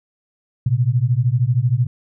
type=beating tone pair; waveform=sine; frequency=116.54 / 129.54 Hz; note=A#2 / C3; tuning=0 / -17 cents; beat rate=13 Hz; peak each=-17 dBFS; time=0.66-1.87 s; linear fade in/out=5 ms; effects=none